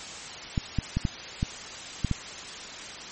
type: clicks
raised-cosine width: 5 ms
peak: -12 dBFS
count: 7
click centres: 0.578 / 0.787 / 0.97 / 1.052 / 1.429 / 2.047 / 2.113 s
effects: white hiss -39 dBFS RMS until 3.11 s + MP3 32 kbps